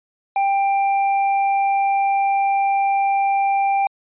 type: tone with tanh clipping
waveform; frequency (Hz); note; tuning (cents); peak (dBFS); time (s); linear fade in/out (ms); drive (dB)
sine; 790; G5; +13; -17; 0.36-3.87; 2; 9
effects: resampled to 8000 Hz